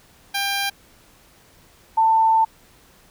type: tone pair in turn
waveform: 10% pulse / sine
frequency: 796 / 891.9 Hz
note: G5 / A5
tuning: +26 / +23 cents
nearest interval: major second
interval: 197 cents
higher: second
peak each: -13 / -13 dBFS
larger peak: neither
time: 0.34-0.7 / 1.97-2.45 s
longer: second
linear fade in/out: 10 ms
effects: pink hiss -53 dBFS RMS until 3.1 s